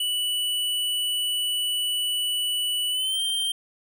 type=tone with pitch glide; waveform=square; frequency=2960 to 3154 Hz; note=F#7 to G7; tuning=0 to +10 cents; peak=-24 dBFS; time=0-3.52 s; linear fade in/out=5 ms; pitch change=+110 cents; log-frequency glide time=2.9-3.19 s; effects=none